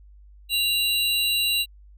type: tone pair together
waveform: square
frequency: 2788 / 3943 Hz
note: F7 / B7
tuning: -4 / -4 cents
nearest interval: tritone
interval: 600 cents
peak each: -24 dBFS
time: 0.49-1.66 s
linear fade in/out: 50 ms
effects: added 50 Hz sine -46 dBFS peak until 1.97 s